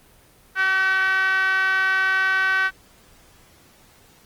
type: tone with band-pass filter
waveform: 5% pulse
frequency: 380.5 Hz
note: F#4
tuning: 48 cents sharp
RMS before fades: -20 dBFS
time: 0.55-2.71 s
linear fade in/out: 50 ms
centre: 1500 Hz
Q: 5.2
effects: pink hiss -53 dBFS RMS until 4.25 s + Opus 24 kbps